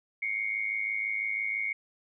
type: tone pair together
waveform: sine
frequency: 2127 / 2233 Hz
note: C7 / C#7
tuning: +28 / +12 cents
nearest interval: minor second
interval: 84 cents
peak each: -32 / -31 dBFS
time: 0.22-1.73 s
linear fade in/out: 5 ms
effects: none